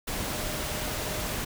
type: tone in noise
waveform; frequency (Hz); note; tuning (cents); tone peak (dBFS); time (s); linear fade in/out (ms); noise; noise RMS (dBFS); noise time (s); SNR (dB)
sine; 610; D#5; -34; -41; 0.33-1.33; 10; pink; -32; 0.07-1.45; -12
effects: none